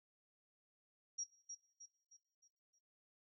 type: tone with echo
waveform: sine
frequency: 5670 Hz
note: F8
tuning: 25 cents sharp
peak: -40 dBFS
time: 1.18-1.24 s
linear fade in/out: 10 ms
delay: 310 ms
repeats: 5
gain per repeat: -7 dB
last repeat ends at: 2.79 s
effects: noise-tail reverb RT60 0.7 s tail -18 dB re dry